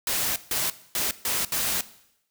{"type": "noise bursts at uneven times", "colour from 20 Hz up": "white", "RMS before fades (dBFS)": -26, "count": 5, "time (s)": [[0.07, 0.36], [0.51, 0.7], [0.95, 1.11], [1.25, 1.45], [1.52, 1.81]], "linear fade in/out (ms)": 2, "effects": ["noise-tail reverb RT60 0.8 s tail -17 dB re dry"]}